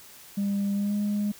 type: tone with pitch glide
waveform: sine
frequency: 200.3 to 206.4 Hz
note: G3 to G#3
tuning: +38 to -10 cents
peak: -22 dBFS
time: 0.37-1.32 s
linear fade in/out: 10 ms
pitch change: +52 cents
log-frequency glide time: 0.74-0.96 s
effects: tanh soft clip ceiling -22 dBFS + white hiss -49 dBFS RMS until 1.39 s